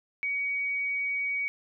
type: tone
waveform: sine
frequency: 2255 Hz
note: C#7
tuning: 29 cents sharp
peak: -27 dBFS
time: 0.23-1.48 s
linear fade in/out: 0 ms
effects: none